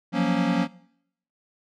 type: chord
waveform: square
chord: Gb major seventh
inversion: third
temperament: equal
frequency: 174.61 / 185 / 233.1 / 277.2 Hz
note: F3 / Gb3 / Bb3 / Db4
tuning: 0 / 0 / 0 / 0 cents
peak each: -27 dBFS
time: 0.12-0.68 s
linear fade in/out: 50 ms
effects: noise-tail reverb RT60 0.7 s tail -21 dB re dry + low-pass 4000 Hz 12 dB/octave